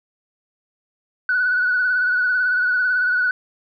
sine tone with vibrato, 1480 Hz, F#6, in tune, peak -15 dBFS, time 1.29-3.31 s, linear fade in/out 2 ms, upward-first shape sine, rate 18 Hz, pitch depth 40 cents each way, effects tanh soft clip ceiling -11 dBFS

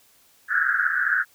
pink band-pass noise, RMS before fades -22 dBFS, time 0.48-1.25 s, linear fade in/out 50 ms, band 1400 to 1700 Hz, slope 96 dB/octave, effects white hiss -58 dBFS RMS until 1.34 s

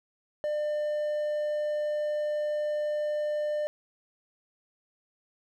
triangle tone, 599 Hz, D5, 34 cents sharp, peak -25 dBFS, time 0.44-3.67 s, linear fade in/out 0 ms, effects none

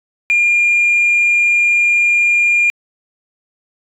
sine tone, 2408 Hz, D7, 43 cents sharp, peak -8 dBFS, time 0.3-2.7 s, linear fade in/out 0 ms, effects tanh soft clip ceiling -7 dBFS

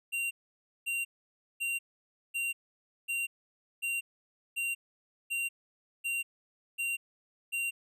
square tone bursts, 2761 Hz, F7, 20 cents flat, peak -31 dBFS, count 11, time 0.12-7.71 s, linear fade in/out 20 ms, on 190 ms, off 550 ms, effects resampled to 32000 Hz

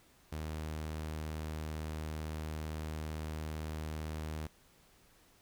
sawtooth tone, 77.78 Hz, D#2, in tune, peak -34 dBFS, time 0.32-4.47 s, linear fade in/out 5 ms, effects pink hiss -65 dBFS RMS until 5.41 s

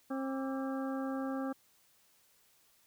harmonic tone with a mistuned harmonic, 267.3 Hz, C4, 37 cents sharp, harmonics 1 / 2 / 3 / 4 / 5 / 6, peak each -35 / -41 / -45 / -47 / -49 / -51 dBFS, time 0.1-1.53 s, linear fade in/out 10 ms, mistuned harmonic 4, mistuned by +150 cents, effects white hiss -68 dBFS RMS until 2.86 s

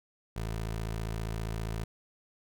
20% pulse tone, 55 Hz, A1, in tune, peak -28 dBFS, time 0.36-1.84 s, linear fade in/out 5 ms, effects none

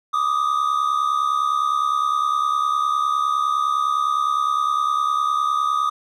triangle tone pair together, 1174.7 / 1244.5 Hz, D6 / D#6, 0 / 0 cents, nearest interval minor second, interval 100 cents, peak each -20 / -18 dBFS, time 0.13-5.9 s, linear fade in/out 10 ms, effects none

